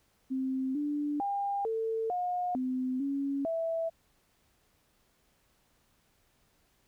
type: tone with pitch steps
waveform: sine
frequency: 262.7 / 293.3 / 802 / 447.6 / 718 / 256.3 / 278 / 658 Hz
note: C4 / D4 / G5 / A4 / F5 / C4 / C#4 / E5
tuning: +7 / -2 / +39 / +30 / +48 / -36 / +5 / -3 cents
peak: -29 dBFS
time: 0.3-3.9 s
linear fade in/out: 20 ms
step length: 450 ms
effects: pink hiss -70 dBFS RMS until 6.87 s